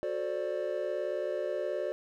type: chord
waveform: triangle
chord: D dominant seventh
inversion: first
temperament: just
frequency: 367.1 / 440.5 / 528.6 / 587.3 Hz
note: F#4 / A4 / C5 / D5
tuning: -14 / +2 / +18 / 0 cents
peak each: -35 / -37 / -35 / -32 dBFS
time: 0.03-1.92 s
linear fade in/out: 0 ms
effects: none